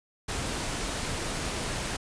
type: noise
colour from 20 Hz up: pink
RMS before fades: -32 dBFS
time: 0.28-1.97 s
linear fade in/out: 10 ms
effects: resampled to 22050 Hz